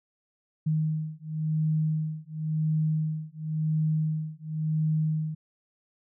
sine beating tone pair, 155.56 / 156.5 Hz, D#3 / D#3, 0 / +10 cents, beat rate 0.94 Hz, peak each -28 dBFS, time 0.66-5.35 s, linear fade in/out 10 ms, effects none

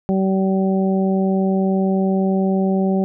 harmonic tone, 191.3 Hz, G3, 42 cents flat, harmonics 1 / 2 / 3 / 4, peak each -16 / -22 / -26 / -28 dBFS, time 0.09-3.04 s, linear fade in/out 0 ms, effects none

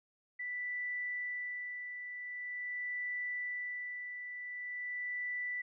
sine tone with tremolo, 1975.5 Hz, B6, in tune, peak -35 dBFS, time 0.39-5.62 s, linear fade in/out 10 ms, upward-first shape sine, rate 0.45 Hz, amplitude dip 50%, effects none

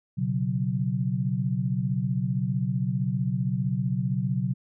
sine chord, B suspended second, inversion none, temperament just, 123.47 / 138.9 / 185.21 Hz, B2 / C#3 / F#3, 0 / +4 / +2 cents, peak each -28 dBFS, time 0.17-4.54 s, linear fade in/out 20 ms, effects none

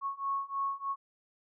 sine beating tone pair, 1100 / 1103.2 Hz, C#6 / C#6, -14 / -9 cents, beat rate 3.2 Hz, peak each -35 / -34 dBFS, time 0.01-0.96 s, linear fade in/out 50 ms, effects none

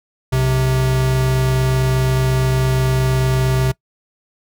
square tone pair together, 61.3 / 129.89 Hz, B1 / C3, -12 / -12 cents, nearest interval octave + minor second, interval 1300 cents, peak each -23 / -15 dBFS, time 0.32-3.72 s, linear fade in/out 10 ms, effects noise-tail reverb RT60 0.1 s tail -22 dB re dry

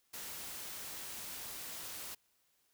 white noise, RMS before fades -45 dBFS, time 0.13-2.15 s, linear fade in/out 10 ms, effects white hiss -75 dBFS RMS until 2.73 s

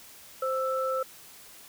sine tone pair together, 523.3 / 1322.4 Hz, C5 / E6, 0 / +5 cents, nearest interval octave + major third, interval 1605 cents, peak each -28 / -30 dBFS, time 0.42-1.03 s, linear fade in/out 5 ms, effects white hiss -50 dBFS RMS until 1.68 s

